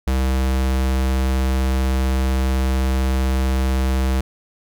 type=tone; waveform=square; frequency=65.41 Hz; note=C2; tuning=in tune; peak=-17 dBFS; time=0.07-4.21 s; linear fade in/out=5 ms; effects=none